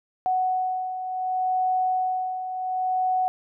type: beating tone pair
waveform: sine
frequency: 742 / 742.68 Hz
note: F#5 / F#5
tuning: +5 / +6 cents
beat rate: 0.68 Hz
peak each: -30 / -23 dBFS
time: 0.26-3.28 s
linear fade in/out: 0 ms
effects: none